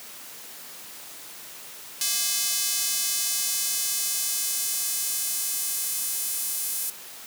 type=tone with high-pass filter sweep; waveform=square; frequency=233.1 Hz; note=A#3; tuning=in tune; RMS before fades=-27 dBFS; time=2.01-6.9 s; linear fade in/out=2 ms; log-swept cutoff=5300 to 9700 Hz; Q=0.89; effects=white hiss -42 dBFS RMS until 7.26 s + high-pass 150 Hz 12 dB/octave